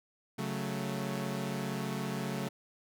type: chord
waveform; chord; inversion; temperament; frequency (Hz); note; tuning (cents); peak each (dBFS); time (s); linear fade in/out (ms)
sawtooth; F# minor; second; equal; 138.59 / 185 / 220; C#3 / F#3 / A3; 0 / 0 / 0; -34; 0.38-2.49; 10
effects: none